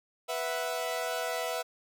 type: chord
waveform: sawtooth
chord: B suspended fourth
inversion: none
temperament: equal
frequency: 493.9 / 659.3 / 740 Hz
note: B4 / E5 / F#5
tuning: 0 / 0 / 0 cents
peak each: -32 / -30 / -34 dBFS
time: 0.28-1.63 s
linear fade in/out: 20 ms
effects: none